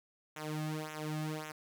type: tone with flanger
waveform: sawtooth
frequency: 154.2 Hz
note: D#3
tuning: 15 cents flat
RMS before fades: -39 dBFS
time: 0.36-1.52 s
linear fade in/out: 5 ms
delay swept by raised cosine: 0.21 to 2.11 ms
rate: 1.8 Hz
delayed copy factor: -1
effects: none